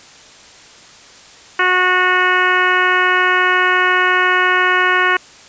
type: harmonic tone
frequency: 365.7 Hz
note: F#4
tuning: 20 cents flat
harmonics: 1 / 2 / 3 / 4 / 5 / 6 / 7 / 8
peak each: -21 / -24 / -17 / -16 / -17 / -22 / -24 / -26 dBFS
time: 1.59-5.17 s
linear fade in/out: 5 ms
effects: white hiss -41 dBFS RMS until 5.48 s + resampled to 16000 Hz